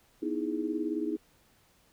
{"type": "chord", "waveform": "sine", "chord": "E major seventh", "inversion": "second", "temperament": "equal", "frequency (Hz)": [246.9, 311.1, 329.6, 415.3], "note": ["B3", "D#4", "E4", "G#4"], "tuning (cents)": [0, 0, 0, 0], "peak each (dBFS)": [-38, -32, -35, -37], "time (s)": [0.22, 1.17], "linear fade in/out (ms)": 10, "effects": ["pink hiss -65 dBFS RMS until 1.92 s"]}